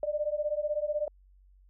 sine beating tone pair, 590 / 606 Hz, D5 / D#5, +8 / -46 cents, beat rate 16 Hz, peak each -31 dBFS, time 0.03-1.08 s, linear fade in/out 2 ms, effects added 47 Hz sine -56 dBFS peak until 1.69 s

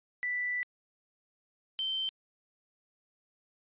sine tone pair in turn, 1975.5 / 3108 Hz, B6 / G7, 0 / -16 cents, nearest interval minor sixth, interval 784 cents, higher second, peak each -30 / -30 dBFS, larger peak neither, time 0.23-0.63 / 1.79-2.09 s, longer first, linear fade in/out 0 ms, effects resampled to 8000 Hz

